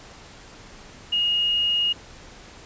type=tone with quantisation; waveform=sine; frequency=2864 Hz; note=F7; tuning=43 cents sharp; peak=-19 dBFS; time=1.12-1.93 s; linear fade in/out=10 ms; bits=8; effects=pink hiss -45 dBFS RMS until 2.65 s + resampled to 16000 Hz